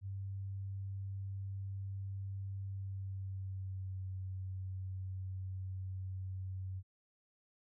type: tone with pitch glide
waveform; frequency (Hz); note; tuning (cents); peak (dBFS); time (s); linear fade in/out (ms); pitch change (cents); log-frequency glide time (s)
sine; 97.5 to 94.23; G2 to F#2; -9 to +32; -39; 0.01-6.83; 50; -59; 2.65-4.06
effects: none